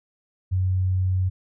sine tone, 92.9 Hz, F#2, 7 cents sharp, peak -19 dBFS, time 0.51-1.3 s, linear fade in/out 20 ms, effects none

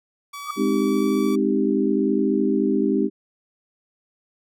sawtooth tone with pitch glide, 1143 to 1151 Hz, D6 to D6, -47 to -35 cents, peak -29 dBFS, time 0.33-1.36 s, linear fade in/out 10 ms, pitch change +12 cents, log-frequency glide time 0.53-1.07 s
sine tone with exponential growth, 1215 Hz, D#6, 42 cents flat, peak -21 dBFS, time 0.42-0.51 s, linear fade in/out 5 ms, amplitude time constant 19 ms
sine chord, Ab major seventh, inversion none, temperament equal, 207.7 / 261.6 / 311.1 / 392 Hz, Ab3 / C4 / Eb4 / G4, 0 / 0 / 0 / 0 cents, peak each -23 dBFS, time 0.56-3.1 s, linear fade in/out 50 ms
effects none

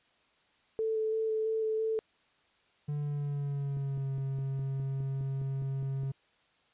sine tone with vibrato, 440 Hz, A4, in tune, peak -28 dBFS, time 0.79-1.99 s, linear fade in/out 0 ms, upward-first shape square, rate 3 Hz, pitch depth 10 cents each way
triangle tone with pitch glide, 146.83 to 135.42 Hz, D3 to C#3, 0 to -40 cents, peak -29 dBFS, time 2.88-6.12 s, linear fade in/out 10 ms, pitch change -140 cents, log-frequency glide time 2.98-4.11 s
click train, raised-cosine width 3 ms, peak -35 dBFS, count 12, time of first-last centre 3.77-6.033 s, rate 4.86 Hz
effects white hiss -68 dBFS RMS until 6.73 s + resampled to 8000 Hz

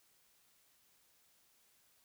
silence, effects white hiss -71 dBFS RMS until 2.04 s

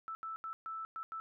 sine tone bursts at uneven times, 1318.5 Hz, E6, in tune, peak -39 dBFS, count 6, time 0.08-0.15 / 0.23-0.36 / 0.44-0.53 / 0.66-0.85 / 0.96-1.03 / 1.12-1.2 s, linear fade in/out 0 ms, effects none

